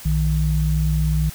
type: tone pair together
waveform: sine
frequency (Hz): 61.4 / 154.72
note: B1 / D#3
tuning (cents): -9 / -9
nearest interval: octave + major third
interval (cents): 1600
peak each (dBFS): -19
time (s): 0.05-1.3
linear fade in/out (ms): 10
effects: white hiss -39 dBFS RMS until 1.34 s